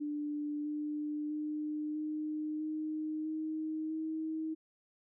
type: tone with pitch steps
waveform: sine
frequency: 295.6 / 299 / 302.5 / 306 / 309.6 / 313.2 / 316.8 Hz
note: D4 / D4 / D#4 / D#4 / D#4 / D#4 / D#4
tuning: +11 / +31 / -49 / -29 / -9 / +11 / +31 cents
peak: -34 dBFS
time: 0-4.55 s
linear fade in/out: 20 ms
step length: 650 ms
effects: none